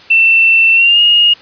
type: tone with pitch glide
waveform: sine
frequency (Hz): 2682 to 2858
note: E7 to F7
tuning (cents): +29 to +39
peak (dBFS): -5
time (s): 0.1-1.34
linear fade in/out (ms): 10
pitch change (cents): +110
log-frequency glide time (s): 0.73-1
effects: white hiss -38 dBFS RMS until 1.41 s + resampled to 11025 Hz